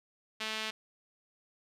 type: tone with band-pass filter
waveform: sawtooth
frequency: 218.1 Hz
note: A3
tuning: 15 cents flat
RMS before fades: -37 dBFS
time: 0.4-0.71 s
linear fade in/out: 10 ms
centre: 3100 Hz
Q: 1.4
effects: none